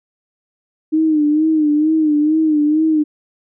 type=tone with vibrato; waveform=sine; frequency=306.9 Hz; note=D#4; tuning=24 cents flat; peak=-11 dBFS; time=0.92-3.04 s; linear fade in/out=20 ms; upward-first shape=sine; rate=2.2 Hz; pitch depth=66 cents each way; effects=none